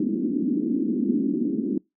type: band-pass noise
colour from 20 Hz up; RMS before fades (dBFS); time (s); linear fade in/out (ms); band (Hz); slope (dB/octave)
white; -24; 0-1.78; 5; 210 to 320; 48
effects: noise-tail reverb RT60 0.2 s tail -24 dB re dry